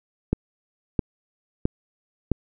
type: click train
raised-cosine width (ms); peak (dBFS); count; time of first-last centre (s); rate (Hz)
3; -7; 4; 0.33-2.317; 1.51
effects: none